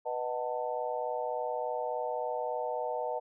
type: chord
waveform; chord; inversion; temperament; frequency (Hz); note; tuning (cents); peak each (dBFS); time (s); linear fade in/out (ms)
sine; B dominant seventh; none; just; 493.9 / 617.4 / 740.8 / 889; B4 / D#5 / F#5 / A5; 0 / -14 / +2 / +18; -36 / -36 / -38 / -37; 0.05-3.2; 20
effects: none